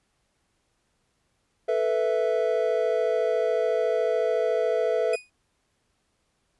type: chord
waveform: triangle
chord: A suspended second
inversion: none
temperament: equal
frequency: 440 / 493.9 / 659.3 Hz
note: A4 / B4 / E5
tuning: 0 / 0 / 0 cents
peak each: -24 dBFS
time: 1.68-5.16 s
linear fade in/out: 10 ms
type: tone with exponential decay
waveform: 40% pulse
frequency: 2480 Hz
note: D#7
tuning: 6 cents flat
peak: -27 dBFS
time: 5.13-5.3 s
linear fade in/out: 5 ms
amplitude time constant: 36 ms
effects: pink hiss -72 dBFS RMS until 6.59 s + resampled to 24000 Hz